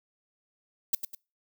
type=noise with echo; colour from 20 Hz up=violet; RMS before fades=-24 dBFS; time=0.93-0.95 s; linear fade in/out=5 ms; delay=100 ms; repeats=2; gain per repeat=-8 dB; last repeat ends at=1.15 s; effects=noise-tail reverb RT60 0.3 s tail -24 dB re dry